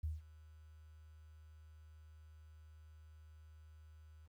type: tone with ADSR envelope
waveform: sine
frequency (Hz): 77.8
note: D#2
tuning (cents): 0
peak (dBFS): -35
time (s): 0.03-4.28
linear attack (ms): 10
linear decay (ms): 170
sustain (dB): -21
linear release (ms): 26
effects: 12-bit